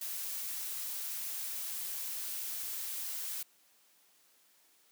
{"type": "noise", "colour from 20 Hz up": "blue", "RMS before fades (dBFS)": -39, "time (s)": [0.01, 3.43], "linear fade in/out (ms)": 5, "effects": ["white hiss -67 dBFS RMS until 4.91 s", "high-pass 200 Hz 12 dB/octave"]}